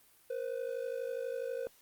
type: ring-modulated tone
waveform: triangle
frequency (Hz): 500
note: B4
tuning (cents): +21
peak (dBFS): -30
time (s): 0.3-1.67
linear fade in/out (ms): 0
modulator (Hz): 26.1
effects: white hiss -64 dBFS RMS until 1.81 s + Opus 32 kbps